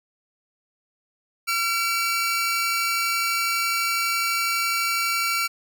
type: tone pair together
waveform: sawtooth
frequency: 1366 / 2294 Hz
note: F6 / D7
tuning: -39 / -41 cents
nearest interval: major sixth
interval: 898 cents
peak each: -21 dBFS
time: 1.47-5.48 s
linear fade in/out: 20 ms
effects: none